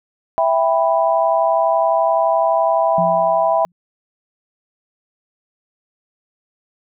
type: chord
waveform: sine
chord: E minor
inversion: none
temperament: just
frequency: 659.3 / 791.1 / 988.9 Hz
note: E5 / G5 / B5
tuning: 0 / +16 / +2 cents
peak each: -15 / -19 / -19 dBFS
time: 0.38-3.65 s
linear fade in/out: 0 ms
type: tone with exponential decay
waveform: sine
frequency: 174.61 Hz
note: F3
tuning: in tune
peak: -19 dBFS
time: 2.98-3.72 s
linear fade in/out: 2 ms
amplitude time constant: 160 ms
effects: none